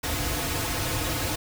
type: noise with comb filter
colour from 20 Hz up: pink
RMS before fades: -28 dBFS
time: 0.03-1.36 s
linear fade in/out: 10 ms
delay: 5.1 ms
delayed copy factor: -0.8
effects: none